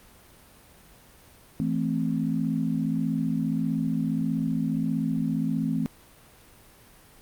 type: chord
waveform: sine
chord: A minor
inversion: second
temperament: equal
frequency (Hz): 164.81 / 220 / 261.6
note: E3 / A3 / C4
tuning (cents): 0 / 0 / 0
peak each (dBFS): -28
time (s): 1.6-5.86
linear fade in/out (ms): 0
effects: pink hiss -53 dBFS RMS until 7.21 s + Opus 32 kbps